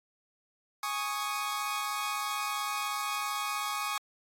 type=chord; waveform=sawtooth; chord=Ab suspended fourth; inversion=none; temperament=equal; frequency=830.6 / 1108.7 / 1244.5 Hz; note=Ab5 / Db6 / Eb6; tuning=0 / 0 / 0 cents; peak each=-34 / -31 / -32 dBFS; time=0.83-3.98 s; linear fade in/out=2 ms; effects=AAC 48 kbps